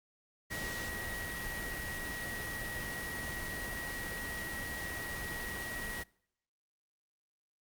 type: tone in noise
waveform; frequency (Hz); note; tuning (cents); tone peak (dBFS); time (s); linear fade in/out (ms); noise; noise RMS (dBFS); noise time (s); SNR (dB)
sine; 1908; A#6; +40; -40; 0.5-6.04; 20; pink; -41; 0.5-6.04; -2
effects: noise-tail reverb RT60 0.7 s tail -25 dB re dry + Opus 48 kbps